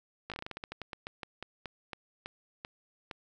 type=slowing click train; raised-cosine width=0.3 ms; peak=-23 dBFS; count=21; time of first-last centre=0.3-3.112 s; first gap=17 ms; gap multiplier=1.19; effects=none